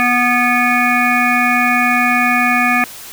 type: harmonic tone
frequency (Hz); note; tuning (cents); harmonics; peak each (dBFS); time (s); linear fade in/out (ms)
245; B3; -14; 1 / 3 / 5 / 7 / 9 / 10; -18 / -18 / -18 / -18 / -18 / -18; 0-2.84; 0
effects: white hiss -33 dBFS RMS until 3.12 s